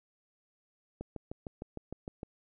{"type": "click train", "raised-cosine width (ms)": 2, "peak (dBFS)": -26, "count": 9, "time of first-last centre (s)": [1.01, 2.231], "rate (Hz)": 6.55, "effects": []}